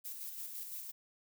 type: noise with tremolo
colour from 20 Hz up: violet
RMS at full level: -43 dBFS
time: 0.04-0.92 s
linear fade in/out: 20 ms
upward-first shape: square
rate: 5.9 Hz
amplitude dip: 35%
effects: none